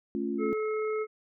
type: chord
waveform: sine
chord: A augmented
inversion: none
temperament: equal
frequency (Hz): 220 / 277.2 / 349.2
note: A3 / C#4 / E#4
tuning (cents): 0 / 0 / 0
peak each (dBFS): -33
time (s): 0.15-0.53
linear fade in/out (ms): 0
type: harmonic tone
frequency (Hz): 431.9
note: A4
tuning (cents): -32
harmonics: 1 / 3 / 5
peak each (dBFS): -28 / -38 / -42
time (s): 0.38-1.07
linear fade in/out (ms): 50
effects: none